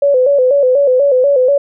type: tone with vibrato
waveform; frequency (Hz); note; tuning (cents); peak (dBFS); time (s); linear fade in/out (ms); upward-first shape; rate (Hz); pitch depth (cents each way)
sine; 536; C5; +42; -7; 0.02-1.58; 5; square; 4.1; 95
effects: none